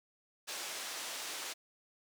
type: band-pass noise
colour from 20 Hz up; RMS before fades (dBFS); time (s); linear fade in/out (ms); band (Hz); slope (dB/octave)
white; -42; 0.47-1.54; 20; 390 to 7200; 12
effects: none